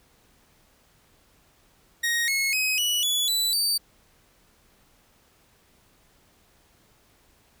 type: tone with pitch steps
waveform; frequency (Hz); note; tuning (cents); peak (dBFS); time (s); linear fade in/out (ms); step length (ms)
sawtooth; 1874 / 2178 / 2531 / 2941 / 3417 / 3971 / 4614; A#6 / C#7 / D#7 / F#7 / G#7 / B7 / D8; +9 / -31 / +29 / -11 / +49 / +9 / -31; -19; 2.03-3.78; 10; 250
effects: pink hiss -61 dBFS RMS until 7.6 s